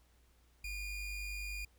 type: ring-modulated tone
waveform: square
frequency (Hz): 1200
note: D6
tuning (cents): +37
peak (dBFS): -37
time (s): 0.64-1.65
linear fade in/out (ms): 5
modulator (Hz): 1250
effects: added 60 Hz sine -66 dBFS peak until 1.78 s + pink hiss -72 dBFS RMS until 1.78 s